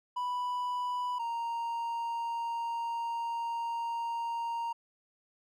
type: tone pair in turn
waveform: triangle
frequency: 987.8 / 930.5 Hz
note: B5 / A#5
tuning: 0 / -3 cents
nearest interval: minor second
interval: 103 cents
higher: first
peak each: -29 / -30 dBFS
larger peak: first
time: 0.16-1.19 / 1.19-4.73 s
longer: second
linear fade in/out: 10 ms
effects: none